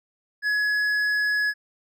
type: tone with hard clipping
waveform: triangle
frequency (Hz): 1688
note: G#6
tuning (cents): +28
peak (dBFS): -22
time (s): 0.42-1.54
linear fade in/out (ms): 50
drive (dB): 9
effects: none